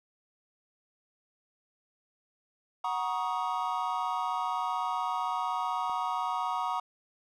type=chord; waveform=triangle; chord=D# minor seventh; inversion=first; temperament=equal with one note detuned; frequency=740 / 947.5 / 1108.7 / 1244.5 Hz; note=F#5 / A#5 / C#6 / D#6; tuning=0 / +28 / 0 / 0 cents; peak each=-33 / -31 / -34 / -34 dBFS; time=2.84-6.8 s; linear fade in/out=5 ms
type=click; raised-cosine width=1 ms; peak=-36 dBFS; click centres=5.897 s
effects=none